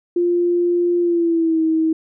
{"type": "tone with pitch glide", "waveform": "sine", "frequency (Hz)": [349.2, 320.2], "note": ["F4", "D#4"], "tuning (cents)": [0, 50], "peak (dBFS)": -14, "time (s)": [0.16, 1.93], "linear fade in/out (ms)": 5, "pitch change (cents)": -150, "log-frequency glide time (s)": [1, 1.61], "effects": []}